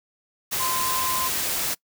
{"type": "tone in noise", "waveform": "sine", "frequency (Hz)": 1033, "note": "C6", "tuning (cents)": -22, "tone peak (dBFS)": -26, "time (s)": [0.59, 1.29], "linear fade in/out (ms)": 20, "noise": "white", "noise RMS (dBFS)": -26, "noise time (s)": [0.51, 1.75], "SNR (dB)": -3, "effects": ["noise-tail reverb RT60 0.1 s tail -24 dB re dry"]}